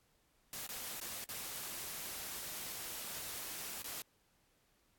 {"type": "noise with dropouts", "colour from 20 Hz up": "white", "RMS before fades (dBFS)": -44, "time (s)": [0.53, 4.02], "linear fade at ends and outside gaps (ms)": 1, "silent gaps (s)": [[0.667, 0.69], [0.999, 1.013], [1.242, 1.289], [3.821, 3.842]], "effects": ["pink hiss -74 dBFS RMS until 4.98 s", "AAC 64 kbps"]}